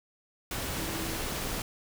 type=tone in noise; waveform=sine; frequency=326.5 Hz; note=E4; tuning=17 cents flat; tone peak=-39 dBFS; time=0.78-1.17 s; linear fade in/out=2 ms; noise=pink; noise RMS=-34 dBFS; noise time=0.51-1.62 s; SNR=-8 dB; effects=none